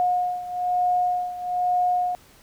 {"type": "beating tone pair", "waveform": "sine", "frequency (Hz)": [720, 721.1], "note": ["F#5", "F#5"], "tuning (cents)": [-47, -45], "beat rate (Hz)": 1.1, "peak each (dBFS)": [-22, -26], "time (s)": [0, 2.15], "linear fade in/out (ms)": 0, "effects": ["pink hiss -53 dBFS RMS until 2.42 s"]}